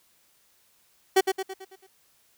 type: tone with echo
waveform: 30% pulse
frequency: 381.6 Hz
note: G4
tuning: 47 cents flat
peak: -13 dBFS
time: 1.16-1.21 s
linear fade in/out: 10 ms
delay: 110 ms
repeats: 6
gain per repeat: -6 dB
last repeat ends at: 1.87 s
effects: white hiss -64 dBFS RMS until 2.37 s